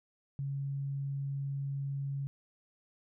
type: tone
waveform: sine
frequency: 138.8 Hz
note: C#3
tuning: 3 cents sharp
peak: -33 dBFS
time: 0.39-2.27 s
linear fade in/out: 0 ms
effects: none